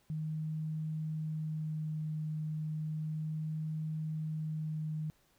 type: tone with vibrato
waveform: sine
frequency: 155.56 Hz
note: D#3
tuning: in tune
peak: -34 dBFS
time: 0.1-5.1 s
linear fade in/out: 0 ms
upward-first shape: sine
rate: 0.33 Hz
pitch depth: 9 cents each way
effects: pink hiss -70 dBFS RMS until 5.38 s